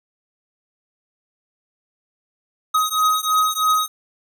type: beating tone pair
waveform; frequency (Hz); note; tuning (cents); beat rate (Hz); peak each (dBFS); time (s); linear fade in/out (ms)
square; 1259 / 1262.1; D#6 / D#6; +20 / +24; 3.1; -20; 2.74-3.88; 10
effects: none